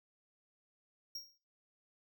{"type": "tone with exponential decay", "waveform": "square", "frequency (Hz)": 5588, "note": "F8", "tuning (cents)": 0, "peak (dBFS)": -39, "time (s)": [1.15, 1.38], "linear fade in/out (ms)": 5, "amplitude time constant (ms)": 48, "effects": ["noise-tail reverb RT60 0.4 s tail -23 dB re dry"]}